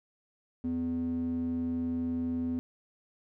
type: tone with band-pass filter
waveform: square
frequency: 84 Hz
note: E2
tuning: 33 cents sharp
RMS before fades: -32 dBFS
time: 0.64-2.59 s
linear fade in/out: 0 ms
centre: 240 Hz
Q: 4.9
effects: none